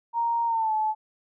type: tone with pitch glide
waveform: sine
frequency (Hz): 932.3 to 864.9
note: A#5 to A5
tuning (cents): 0 to -30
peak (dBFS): -22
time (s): 0.13-0.95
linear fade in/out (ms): 50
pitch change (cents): -130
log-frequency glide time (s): 0.46-0.73
effects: none